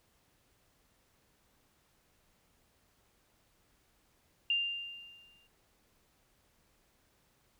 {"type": "tone with exponential decay", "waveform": "sine", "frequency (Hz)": 2794, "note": "F7", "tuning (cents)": 0, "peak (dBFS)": -26, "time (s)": [4.5, 5.47], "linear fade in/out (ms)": 2, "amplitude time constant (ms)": 210, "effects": ["pink hiss -71 dBFS RMS until 7.59 s"]}